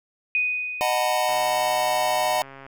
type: tone with exponential decay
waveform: sine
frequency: 2489 Hz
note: D#7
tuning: in tune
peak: -18 dBFS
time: 0.35-1.83 s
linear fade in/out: 1 ms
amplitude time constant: 320 ms
type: chord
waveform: square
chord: B dominant seventh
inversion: first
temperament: just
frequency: 617.4 / 740.8 / 889 / 987.8 Hz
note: D#5 / F#5 / A5 / B5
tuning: -14 / +2 / +18 / 0 cents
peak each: -26 / -25 / -29 / -29 dBFS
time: 0.81-2.42 s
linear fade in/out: 0 ms
type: click train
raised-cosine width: 0.5 ms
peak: -27 dBFS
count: 188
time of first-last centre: 1.29-2.665 s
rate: 136 Hz
effects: none